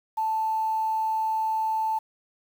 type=tone with quantisation; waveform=sine; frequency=880 Hz; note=A5; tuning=in tune; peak=-23 dBFS; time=0.17-1.99 s; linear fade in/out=10 ms; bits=8; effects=none